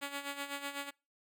5% pulse tone with tremolo, 282 Hz, C#4, 30 cents sharp, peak -25 dBFS, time 0.01-0.91 s, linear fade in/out 20 ms, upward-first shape sine, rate 8 Hz, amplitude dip 70%, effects noise-tail reverb RT60 0.3 s tail -26 dB re dry

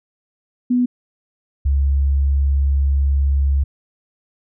sine tone pair in turn, 246.9 / 69.28 Hz, B3 / C#2, 0 / 0 cents, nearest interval octave + minor seventh, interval 2200 cents, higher first, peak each -13 dBFS, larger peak neither, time 0.7-0.86 / 1.65-3.64 s, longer second, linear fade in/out 10 ms, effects none

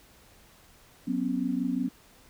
sine chord, F# suspended fourth, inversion none, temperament equal with one note detuned, 185 / 246.9 / 272.4 Hz, F#3 / B3 / C#4, 0 / 0 / -30 cents, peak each -33 / -29 / -30 dBFS, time 1.07-1.89 s, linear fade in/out 10 ms, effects pink hiss -57 dBFS RMS until 2.29 s

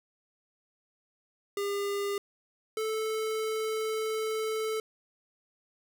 square tone pair in turn, 402.9 / 438 Hz, G4 / A4, +48 / -8 cents, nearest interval minor second, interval 144 cents, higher second, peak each -30 / -30 dBFS, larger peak neither, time 1.57-2.18 / 2.77-4.8 s, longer second, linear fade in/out 2 ms, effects none

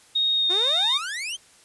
sine tone with pitch glide, 3729 to 3673 Hz, A#7 to A#7, 0 to -26 cents, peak -19 dBFS, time 0.15-0.98 s, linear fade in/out 10 ms, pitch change -26 cents, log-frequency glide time 0.35-0.52 s
sawtooth exponential sweep, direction up, 335.8 to 3247 Hz, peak -25 dBFS, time 0.49-1.37 s, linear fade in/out 20 ms
effects white hiss -54 dBFS RMS until 1.64 s + resampled to 24000 Hz

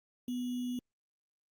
sine tone with sample-and-hold, 247.4 Hz, B3, 3 cents sharp, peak -33 dBFS, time 0.28-0.79 s, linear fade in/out 2 ms, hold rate 3150 Hz, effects Opus 32 kbps

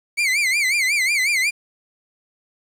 40% pulse tone with vibrato, 2201 Hz, C#7, 13 cents flat, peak -16 dBFS, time 0.17-1.51 s, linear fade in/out 20 ms, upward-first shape sine, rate 5.5 Hz, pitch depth 160 cents each way, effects low-pass 11000 Hz 12 dB/octave + 8-bit

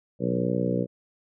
harmonic tone with a mistuned harmonic, 61.4 Hz, B1, 9 cents flat, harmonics 2 / 3 / 4 / 5 / 6 / 7 / 8 / 9, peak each -31 / -28 / -31 / -32 / -35 / -33 / -30 / -34 dBFS, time 0.19-0.87 s, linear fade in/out 50 ms, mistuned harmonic 2, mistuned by +40 cents, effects none

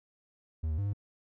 triangle tone with pitch steps, 79.2 / 77.4 / 100.2 / 101.5 Hz, D#2 / D#2 / G2 / G#2, +31 / -9 / +38 / -39 cents, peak -27 dBFS, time 0.63-0.934 s, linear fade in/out 10 ms, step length 76 ms, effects none

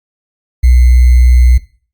sine tone with sample-and-hold, 61.7 Hz, B1, 1 cent flat, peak -3 dBFS, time 0.63-1.58 s, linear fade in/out 10 ms, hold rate 2100 Hz, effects noise-tail reverb RT60 0.4 s tail -17 dB re dry + Opus 48 kbps

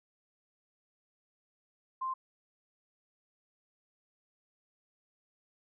sine tone, 1046.5 Hz, C6, in tune, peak -32 dBFS, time 2.01-2.14 s, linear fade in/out 10 ms, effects none

